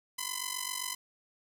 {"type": "ring-modulated tone", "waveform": "5% pulse", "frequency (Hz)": 1012, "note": "B5", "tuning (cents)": 42, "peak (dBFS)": -19, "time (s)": [0.18, 0.95], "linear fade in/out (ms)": 10, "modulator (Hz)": 23.8, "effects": ["10-bit"]}